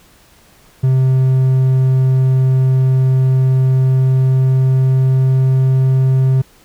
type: tone with pitch glide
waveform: triangle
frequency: 130.81 to 131.64 Hz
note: C3 to C3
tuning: 0 to +11 cents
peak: -7 dBFS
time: 0.83-6.42 s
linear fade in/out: 10 ms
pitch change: +11 cents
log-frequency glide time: 3.67-5.95 s
effects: pink hiss -48 dBFS RMS until 6.64 s